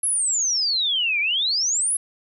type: exponential two-way sweep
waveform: sine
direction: down then up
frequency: 11175 to 2274 to 11175 Hz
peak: -19 dBFS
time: 0.03-1.97 s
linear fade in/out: 5 ms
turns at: 1.2 s
effects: none